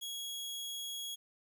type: tone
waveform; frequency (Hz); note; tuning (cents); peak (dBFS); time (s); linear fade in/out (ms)
sawtooth; 3322; G#7; 0; -36; 0.01-1.16; 20
effects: 12-bit